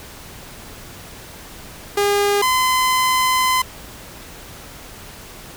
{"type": "tone pair in turn", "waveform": "sawtooth", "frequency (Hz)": [406.3, 1023.8], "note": ["G#4", "C6"], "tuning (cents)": [-38, -38], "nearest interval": "octave + major third", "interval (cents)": 1600, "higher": "second", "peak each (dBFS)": -11, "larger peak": "neither", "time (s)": [[1.97, 2.42], [2.42, 3.62]], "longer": "second", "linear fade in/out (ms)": 5, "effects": ["pink hiss -38 dBFS RMS until 5.56 s"]}